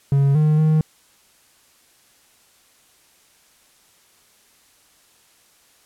triangle tone with pitch steps, 138.9 / 153.1 / 156 Hz, C#3 / D#3 / D#3, +4 / -28 / +5 cents, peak -11 dBFS, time 0.12-0.81 s, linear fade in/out 2 ms, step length 230 ms, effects white hiss -56 dBFS RMS until 5.85 s + low-pass 12000 Hz 12 dB/octave

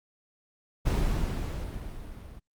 brown noise with level ramp, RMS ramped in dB -24 to -45 dBFS, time 0.85-2.4 s, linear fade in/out 20 ms, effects Opus 48 kbps

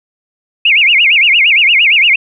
sine tone with vibrato, 2466 Hz, D#7, 16 cents flat, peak -5 dBFS, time 0.65-2.16 s, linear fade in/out 5 ms, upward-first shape sine, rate 8.7 Hz, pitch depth 280 cents each way, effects none

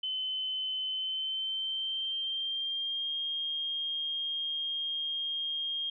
sine tone with pitch glide, 3048 to 3229 Hz, G7 to G#7, -49 to -49 cents, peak -31 dBFS, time 0.03-5.9 s, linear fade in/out 5 ms, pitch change +100 cents, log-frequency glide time 0.88-3.15 s, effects none

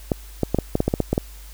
clicks, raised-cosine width 2 ms, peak -5 dBFS, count 11, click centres 0.118 / 0.433 / 0.546 / 0.587 / 0.754 / 0.804 / 0.88 / 0.939 / 1.003 / 1.13 / 1.179 s, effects added 50 Hz sine -38 dBFS peak until 1.53 s + white hiss -47 dBFS RMS until 1.53 s

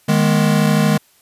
square chord, G# minor, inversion second, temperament equal with one note detuned, 155.56 / 207.7 / 240.9 Hz, D#3 / G#3 / B3, 0 / 0 / -43 cents, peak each -16 / -16 / -22 dBFS, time 0.08-0.98 s, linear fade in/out 10 ms, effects white hiss -54 dBFS RMS until 1.21 s + resampled to 32000 Hz

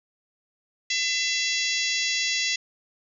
harmonic tone, 673 Hz, E5, 36 cents sharp, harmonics 3 / 4 / 5 / 6 / 7 / 8 / 9 / 10, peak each -29 / -30 / -31 / -32 / -32 / -33 / -34 / -34 dBFS, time 0.9-2.56 s, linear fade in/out 5 ms, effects none

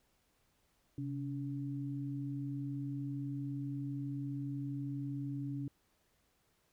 sine tone pair together, 133.8 / 283.8 Hz, C3 / C#4, +39 / +41 cents, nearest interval octave + minor second, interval 1302 cents, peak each -39 / -40 dBFS, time 0.98-5.68 s, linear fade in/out 2 ms, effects pink hiss -75 dBFS RMS until 6.72 s

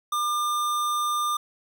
square tone, 1200 Hz, D6, 37 cents sharp, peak -24 dBFS, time 0.12-1.37 s, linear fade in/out 5 ms, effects none

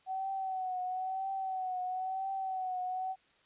sine tone with vibrato, 753 Hz, F#5, 30 cents sharp, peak -33 dBFS, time 0.06-3.16 s, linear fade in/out 50 ms, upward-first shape triangle, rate 1 Hz, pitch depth 56 cents each way, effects white hiss -67 dBFS RMS until 3.45 s + resampled to 8000 Hz

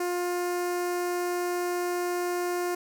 sawtooth tone with notch filter, 354.1 Hz, F4, 24 cents sharp, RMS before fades -29 dBFS, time 0-2.75 s, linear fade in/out 5 ms, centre 3400 Hz, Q 1.2, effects none

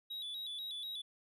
triangle tone with vibrato, 3639 Hz, A#7, 42 cents flat, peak -39 dBFS, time 0.1-1.02 s, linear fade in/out 10 ms, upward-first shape square, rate 4.1 Hz, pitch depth 87 cents each way, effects none

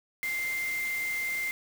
sine tone in noise, 2093 Hz, C7, in tune, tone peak -29 dBFS, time 0.23-1.51 s, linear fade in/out 0 ms, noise white, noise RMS -41 dBFS, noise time 0.23-1.51 s, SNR +9 dB, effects none

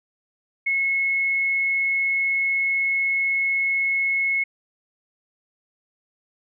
sine tone, 2182 Hz, C#7, 28 cents flat, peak -19 dBFS, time 0.66-4.44 s, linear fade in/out 10 ms, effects none

